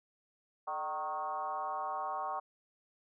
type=tone with frequency modulation; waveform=sine; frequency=931 Hz; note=A#5; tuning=2 cents flat; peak=-34 dBFS; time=0.67-2.4 s; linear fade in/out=10 ms; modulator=164 Hz; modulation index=1.7; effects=none